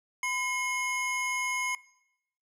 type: tone pair together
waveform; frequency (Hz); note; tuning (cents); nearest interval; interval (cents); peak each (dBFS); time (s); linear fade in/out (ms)
square; 1009.1 / 2160; B5 / C#7; +37 / -45; octave + minor second; 1318; -35 / -30; 0.23-1.75; 2
effects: noise-tail reverb RT60 0.8 s tail -21 dB re dry + low-pass 12000 Hz 12 dB/octave